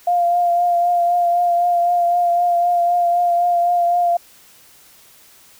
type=tone with vibrato; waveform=sine; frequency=698.5 Hz; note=F5; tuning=in tune; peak=-13 dBFS; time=0.07-4.17 s; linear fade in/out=5 ms; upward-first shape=triangle; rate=3.9 Hz; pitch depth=25 cents each way; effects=white hiss -48 dBFS RMS until 5.59 s